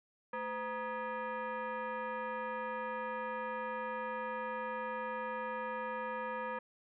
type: tone with frequency modulation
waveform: sine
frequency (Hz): 220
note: A3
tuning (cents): 0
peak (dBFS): -36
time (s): 0.33-6.59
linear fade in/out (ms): 5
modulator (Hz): 730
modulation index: 2
effects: none